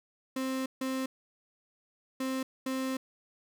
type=tone bursts at uneven times; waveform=35% pulse; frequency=262.6 Hz; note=C4; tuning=6 cents sharp; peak=-29 dBFS; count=4; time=0.36-0.66 / 0.81-1.06 / 2.2-2.43 / 2.66-2.97 s; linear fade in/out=5 ms; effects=none